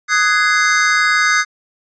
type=chord; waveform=square; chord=Ab dominant seventh; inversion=second; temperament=just; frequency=1245.9 / 1495.1 / 1661.2 / 2077 Hz; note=Eb6 / Gb6 / Ab6 / C7; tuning=+2 / +18 / 0 / -13 cents; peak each=-18 dBFS; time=0.08-1.45 s; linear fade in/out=50 ms; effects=resampled to 16000 Hz